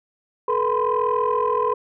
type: tone cluster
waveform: sine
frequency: 430.3 / 484.3 / 999 / 1040 Hz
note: A4 / B4 / B5 / C6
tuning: -39 / -34 / +20 / -11 cents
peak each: -23 dBFS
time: 0.48-1.74 s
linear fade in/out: 5 ms
effects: tanh soft clip ceiling -11 dBFS